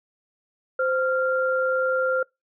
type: tone pair together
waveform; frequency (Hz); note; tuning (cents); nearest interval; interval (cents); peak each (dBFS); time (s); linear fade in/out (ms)
sine; 518.9 / 1389; C5 / F6; -14 / -10; octave + perfect fourth; 1704; -22 / -24; 0.79-2.23; 5
effects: noise-tail reverb RT60 0.2 s tail -25 dB re dry